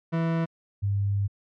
40% pulse / sine tone pair in turn, 164.81 / 100.22 Hz, E3 / G2, 0 / +39 cents, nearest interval major sixth, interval 861 cents, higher first, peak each -22 / -22 dBFS, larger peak neither, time 0.12-0.46 / 0.82-1.28 s, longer second, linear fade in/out 20 ms, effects low-pass 2000 Hz 12 dB/octave + MP3 96 kbps

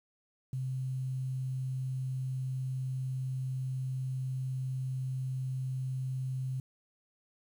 sine tone with quantisation, 130.3 Hz, C3, 7 cents flat, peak -32 dBFS, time 0.53-6.6 s, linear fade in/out 2 ms, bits 10, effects none

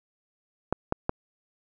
clicks, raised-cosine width 1 ms, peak -10 dBFS, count 3, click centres 0.726 / 0.924 / 1.094 s, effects none

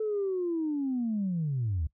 sine linear sweep, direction down, 440 to 70.6 Hz, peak -26 dBFS, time 0-1.87 s, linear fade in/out 5 ms, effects noise-tail reverb RT60 0.1 s tail -21 dB re dry + tanh soft clip ceiling -23 dBFS

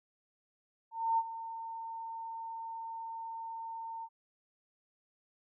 sine tone with ADSR envelope, 908 Hz, A#5, 46 cents flat, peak -25 dBFS, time 0.91-4.09 s, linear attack 270 ms, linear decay 46 ms, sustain -14 dB, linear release 55 ms, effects none

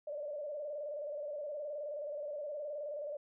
sine tone with vibrato, 588 Hz, D5, 2 cents sharp, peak -38 dBFS, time 0.07-3.17 s, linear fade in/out 5 ms, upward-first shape square, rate 19 Hz, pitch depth 56 cents each way, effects none

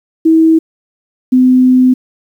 sine tone pair in turn, 322.5 / 254.8 Hz, E4 / C4, -38 / -46 cents, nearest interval major third, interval 408 cents, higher first, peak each -4 dBFS, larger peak neither, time 0.25-0.59 / 1.32-1.94 s, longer second, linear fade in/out 10 ms, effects 7-bit

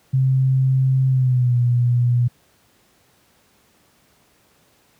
sine tone with pitch glide, 131.8 to 121.56 Hz, C3 to B2, +13 to -27 cents, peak -13 dBFS, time 0.13-2.28 s, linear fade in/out 10 ms, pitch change -140 cents, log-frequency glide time 1.08-1.56 s, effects pink hiss -58 dBFS RMS until 4.99 s + high-pass 80 Hz 12 dB/octave

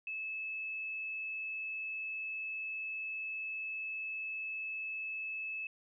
sine tone, 2605 Hz, E7, 21 cents flat, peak -37 dBFS, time 0.07-5.67 s, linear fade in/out 2 ms, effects none

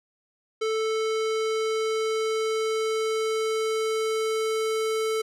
square tone with low-pass filter sweep, 440 Hz, A4, in tune, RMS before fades -26 dBFS, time 0.61-5.22 s, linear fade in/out 10 ms, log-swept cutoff 6100 to 11000 Hz, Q 0.83, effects none

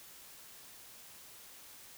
silence, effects white hiss -54 dBFS RMS until 1.97 s

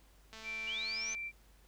click train, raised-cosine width 0.2 ms, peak -33 dBFS, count 182, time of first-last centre 0.33-1.149 s, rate 221 Hz
sine tone, 2349 Hz, D7, in tune, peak -38 dBFS, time 0.43-1.32 s, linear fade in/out 50 ms
sine linear sweep, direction up, 2790 to 6272 Hz, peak -38 dBFS, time 0.67-1.14 s, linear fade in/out 5 ms
effects added 50 Hz sine -61 dBFS peak until 1.67 s + pink hiss -67 dBFS RMS until 1.67 s

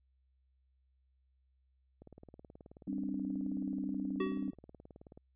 click train, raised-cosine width 2 ms, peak -39 dBFS, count 60, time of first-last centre 2.02-5.175 s, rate 18.7 Hz
sine chord, G suspended fourth, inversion none, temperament equal, 196 / 261.6 / 293.7 Hz, G3 / C4 / D4, 0 / 0 / 0 cents, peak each -39 dBFS, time 2.87-4.51 s, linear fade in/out 10 ms
square tone with exponential decay, 378.5 Hz, F#4, 39 cents sharp, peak -31 dBFS, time 4.2-4.55 s, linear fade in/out 5 ms, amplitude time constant 74 ms
effects added 65 Hz sine -70 dBFS peak until 5.35 s + resampled to 8000 Hz

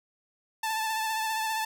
sawtooth tone with vibrato, 880 Hz, A5, in tune, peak -24 dBFS, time 0.63-1.65 s, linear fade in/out 5 ms, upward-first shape sine, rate 15 Hz, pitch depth 28 cents each way, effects none

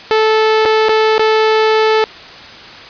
sawtooth tone with dropouts, 437.2 Hz, A4, 11 cents flat, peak -5 dBFS, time 0.11-2.04 s, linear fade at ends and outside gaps 0 ms, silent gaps 0.652-0.657 / 0.886-0.892 / 1.181-1.194 s, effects white hiss -33 dBFS RMS until 2.89 s + resampled to 11025 Hz

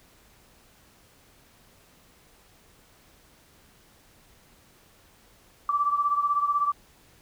sine beating tone pair, 1160 / 1176 Hz, D6 / D6, -22 / +2 cents, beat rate 16 Hz, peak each -23 / -28 dBFS, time 5.69-6.72 s, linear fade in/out 2 ms, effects pink hiss -58 dBFS RMS until 7.21 s

